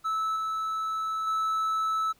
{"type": "tone with level steps", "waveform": "triangle", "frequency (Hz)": 1307, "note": "E6", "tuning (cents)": -15, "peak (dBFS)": [-24, -26, -23], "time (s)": [0.04, 2.13], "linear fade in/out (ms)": 20, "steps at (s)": [0.36, 1.27], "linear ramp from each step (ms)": 2, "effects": ["pink hiss -63 dBFS RMS until 2.19 s"]}